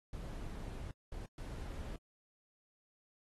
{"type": "noise bursts at uneven times", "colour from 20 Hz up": "brown", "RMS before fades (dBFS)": -44, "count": 3, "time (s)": [[0.13, 0.91], [1.12, 1.26], [1.38, 1.96]], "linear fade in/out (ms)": 2, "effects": ["AAC 32 kbps"]}